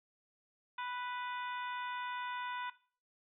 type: harmonic tone with a mistuned harmonic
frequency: 493.9 Hz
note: B4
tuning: in tune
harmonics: 2 / 3 / 4 / 5 / 6 / 7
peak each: -40 / -44 / -50 / -49 / -54 / -51 dBFS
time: 0.78-2.7 s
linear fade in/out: 5 ms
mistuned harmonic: 7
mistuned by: +38 cents
effects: noise-tail reverb RT60 0.4 s tail -17 dB re dry